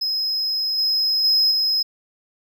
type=tone with level steps; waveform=triangle; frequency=5110 Hz; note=D#8; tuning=45 cents sharp; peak=-19 / -16 / -13 / -16 dBFS; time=0.01-1.83 s; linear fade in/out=10 ms; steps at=0.78 / 1.24 / 1.51 s; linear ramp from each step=5 ms; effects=none